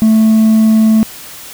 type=tone with hard clipping; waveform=sine; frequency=219.7 Hz; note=A3; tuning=2 cents flat; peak=-6 dBFS; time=0.02-1.03 s; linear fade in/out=0 ms; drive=2 dB; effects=white hiss -31 dBFS RMS until 1.53 s